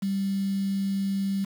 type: tone with quantisation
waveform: sine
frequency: 195.8 Hz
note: G3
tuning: 2 cents flat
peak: -24 dBFS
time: 0.02-1.45 s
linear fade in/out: 10 ms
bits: 7
effects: none